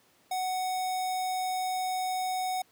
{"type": "tone with notch filter", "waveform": "square", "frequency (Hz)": 743, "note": "F#5", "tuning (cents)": 7, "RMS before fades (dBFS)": -31, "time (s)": [0.31, 2.62], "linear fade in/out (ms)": 5, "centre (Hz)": 1900, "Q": 2, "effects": ["pink hiss -64 dBFS RMS until 2.71 s", "high-pass 150 Hz 12 dB/octave"]}